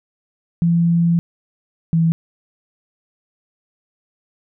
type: tone pair in turn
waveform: sine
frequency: 169.4 / 164.48 Hz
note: E3 / E3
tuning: +48 / -4 cents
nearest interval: minor second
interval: 52 cents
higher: first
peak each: -12 dBFS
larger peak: neither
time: 0.62-1.19 / 1.93-2.12 s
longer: first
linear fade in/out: 0 ms
effects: none